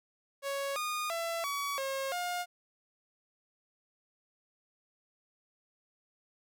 sawtooth tone with pitch steps, 555 / 1225 / 670 / 1133 / 540 / 711 Hz, C#5 / D#6 / E5 / C#6 / C#5 / F5, +2 / -27 / +28 / +37 / -45 / +31 cents, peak -29 dBFS, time 0.42-2.46 s, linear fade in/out 50 ms, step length 340 ms, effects none

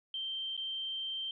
sine tone with dropouts, 3136 Hz, G7, in tune, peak -35 dBFS, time 0.14-1.31 s, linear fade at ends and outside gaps 2 ms, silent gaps 0.567-0.576 s, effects none

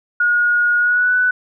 sine tone with pitch glide, 1441 to 1491 Hz, F#6 to F#6, -46 to +13 cents, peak -12 dBFS, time 0.2-1.31 s, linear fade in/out 5 ms, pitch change +59 cents, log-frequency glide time 0.78-1.15 s, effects none

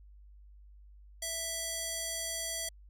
square tone with band-pass filter, 659.3 Hz, E5, in tune, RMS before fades -37 dBFS, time 1.22-2.69 s, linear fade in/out 5 ms, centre 8500 Hz, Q 1.1, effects added 50 Hz sine -52 dBFS peak until 2.89 s

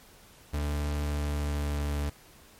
40% pulse tone with pitch glide, 73.42 to 72.66 Hz, D2 to D2, 0 to -18 cents, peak -27 dBFS, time 0.53-2.1 s, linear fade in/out 10 ms, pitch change -18 cents, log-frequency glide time 1.1-1.96 s, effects pink hiss -55 dBFS RMS until 2.59 s + MP3 64 kbps

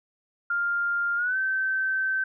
sine tone with pitch glide, 1400 to 1544.5 Hz, F6 to G6, +4 to -26 cents, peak -23 dBFS, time 0.5-2.24 s, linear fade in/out 5 ms, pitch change +170 cents, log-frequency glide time 1.16-1.37 s, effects none

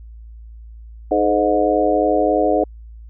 harmonic tone with a mistuned harmonic, 103.3 Hz, G#2, 9 cents flat, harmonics 3 / 4 / 5 / 6 / 7, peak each -20 / -20 / -20 / -20 / -20 dBFS, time 1.11-2.64 s, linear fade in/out 5 ms, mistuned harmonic 4, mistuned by +50 cents, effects added 56 Hz sine -35 dBFS peak until 3.09 s

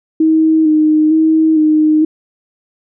sine tone with vibrato, 313 Hz, D#4, 10 cents sharp, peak -7 dBFS, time 0.2-2.05 s, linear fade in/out 5 ms, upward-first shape square, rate 1.1 Hz, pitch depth 25 cents each way, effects none

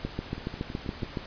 two click trains, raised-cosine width 3 ms, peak -24 / -17 dBFS, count 5 / 9, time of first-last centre 0.38-1.023 / 0.05-1.172 s, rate 6.22 / 7.13 Hz, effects pink hiss -43 dBFS RMS until 1.26 s + resampled to 11025 Hz

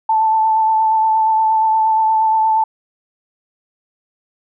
sine tone with vibrato, 880 Hz, A5, in tune, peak -11 dBFS, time 0.09-2.64 s, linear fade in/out 5 ms, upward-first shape sine, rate 8.5 Hz, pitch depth 17 cents each way, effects none

